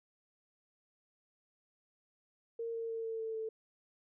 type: tone with pitch steps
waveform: sine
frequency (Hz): 460.5 / 456.8 / 453.1 / 449.5 / 445.8 / 442.3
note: A#4 / A#4 / A#4 / A4 / A4 / A4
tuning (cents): -21 / -35 / -49 / +37 / +23 / +9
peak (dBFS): -36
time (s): 2.59-3.49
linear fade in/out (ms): 5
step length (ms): 150
effects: none